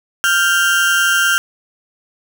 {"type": "tone pair together", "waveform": "35% pulse", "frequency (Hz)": [1396.9, 1568], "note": ["F6", "G6"], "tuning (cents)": [0, 0], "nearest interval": "major second", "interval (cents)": 200, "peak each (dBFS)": -13, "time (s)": [0.24, 1.38], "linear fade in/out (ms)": 0, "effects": []}